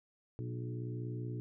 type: harmonic tone with a mistuned harmonic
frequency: 60.5 Hz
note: B1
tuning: 35 cents flat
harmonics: 2 / 3 / 4 / 5 / 6 / 7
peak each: -38 / -51 / -52 / -47 / -49 / -51 dBFS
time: 0.39-1.4 s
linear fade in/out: 0 ms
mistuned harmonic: 6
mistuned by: -22 cents
effects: none